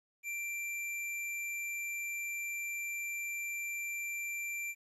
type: tone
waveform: square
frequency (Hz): 2356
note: D7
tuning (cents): +5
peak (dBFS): -37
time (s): 0.23-4.75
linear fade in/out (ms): 50
effects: resampled to 32000 Hz + 12-bit